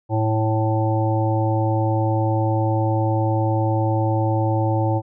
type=harmonic tone; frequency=110 Hz; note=A2; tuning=in tune; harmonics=1 / 3 / 5 / 7 / 8; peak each=-19 / -24 / -26 / -27 / -28 dBFS; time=0.09-5.02 s; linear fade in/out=50 ms; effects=none